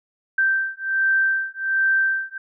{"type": "beating tone pair", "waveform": "sine", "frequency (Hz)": [1563, 1564.3], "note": ["G6", "G6"], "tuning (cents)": [-6, -4], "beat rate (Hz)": 1.3, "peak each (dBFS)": -21, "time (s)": [0.38, 2.38], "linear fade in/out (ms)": 5, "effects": []}